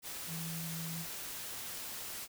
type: tone in noise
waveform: sine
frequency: 164.81 Hz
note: E3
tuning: in tune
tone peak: -40 dBFS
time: 0.27-1.06 s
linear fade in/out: 50 ms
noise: white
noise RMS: -43 dBFS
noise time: 0.02-2.28 s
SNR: 0 dB
effects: none